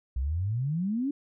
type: exponential sweep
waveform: sine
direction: up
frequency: 60.2 to 293.7 Hz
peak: -26 dBFS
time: 0.16-1.11 s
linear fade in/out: 5 ms
effects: none